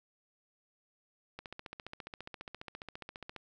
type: click train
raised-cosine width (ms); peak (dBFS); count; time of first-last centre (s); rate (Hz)
0.3; -27; 30; 1.39-3.363; 14.7
effects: none